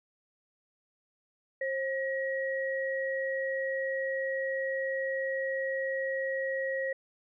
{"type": "tone pair together", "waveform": "sine", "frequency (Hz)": [534, 1903], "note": ["C5", "A#6"], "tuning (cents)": [35, 35], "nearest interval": "octave + minor seventh", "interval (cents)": 2200, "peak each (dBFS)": [-31, -34], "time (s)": [1.61, 6.93], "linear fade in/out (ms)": 5, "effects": []}